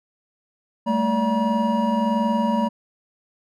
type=tone cluster; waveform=triangle; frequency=202.9 / 224.3 / 577 / 956 Hz; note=G#3 / A3 / D5 / A#5; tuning=-40 / +34 / -31 / +43 cents; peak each=-25 / -19 / -25 / -22 dBFS; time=0.86-2.69 s; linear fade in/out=20 ms; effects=none